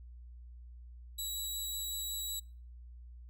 15% pulse tone with vibrato, 3900 Hz, B7, 23 cents flat, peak -30 dBFS, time 1.18-2.4 s, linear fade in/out 10 ms, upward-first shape triangle, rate 5.4 Hz, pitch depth 10 cents each way, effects noise-tail reverb RT60 0.4 s tail -25 dB re dry + added 60 Hz sine -48 dBFS peak until 3.29 s

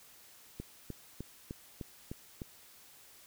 click train, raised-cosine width 3 ms, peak -27 dBFS, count 7, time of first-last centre 0.6-2.418 s, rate 3.3 Hz, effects white hiss -58 dBFS RMS until 3.26 s

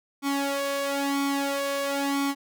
sawtooth tone with flanger, 279.1 Hz, C#4, 12 cents sharp, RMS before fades -27 dBFS, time 0.22-2.35 s, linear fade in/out 50 ms, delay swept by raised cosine 0.88 to 1.88 ms, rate 1 Hz, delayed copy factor +0.75, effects none

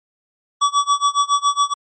square tone with tremolo, 1143 Hz, D6, 47 cents flat, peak -12 dBFS, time 0.61-1.74 s, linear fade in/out 10 ms, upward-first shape sine, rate 7.2 Hz, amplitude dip 95%, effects MP3 32 kbps

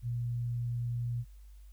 sine tone, 119.8 Hz, A#2, 48 cents sharp, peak -31 dBFS, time 0.02-1.25 s, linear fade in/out 50 ms, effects added 50 Hz sine -49 dBFS peak until 1.72 s + white hiss -70 dBFS RMS until 1.72 s

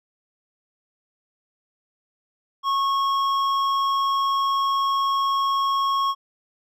triangle tone with hard clipping, 1096 Hz, C#6, 20 cents flat, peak -21 dBFS, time 2.63-6.15 s, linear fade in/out 50 ms, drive 12 dB, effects none

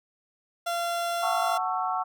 30% pulse tone, 687 Hz, F5, 29 cents flat, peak -24 dBFS, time 0.66-1.58 s, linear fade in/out 10 ms
sine chord, F# minor seventh, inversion none, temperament just, 740 / 888 / 1110 / 1332 Hz, F#5 / A5 / C#6 / E6, 0 / +16 / +2 / +18 cents, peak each -29 / -33 / -31 / -32 dBFS, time 1.22-2.04 s, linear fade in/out 20 ms
effects none

